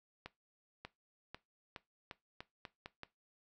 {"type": "accelerating click train", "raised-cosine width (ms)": 0.3, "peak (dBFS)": -29, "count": 9, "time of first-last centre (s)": [0.26, 3.033], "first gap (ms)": 590, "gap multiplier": 0.84, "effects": ["noise-tail reverb RT60 0.2 s tail -18 dB re dry"]}